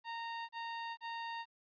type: tone bursts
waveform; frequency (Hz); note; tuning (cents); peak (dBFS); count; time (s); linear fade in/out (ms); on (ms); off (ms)
sawtooth; 924; A#5; -16; -36; 3; 0.04-1.456; 50; 450; 33
effects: resampled to 11025 Hz + 13-bit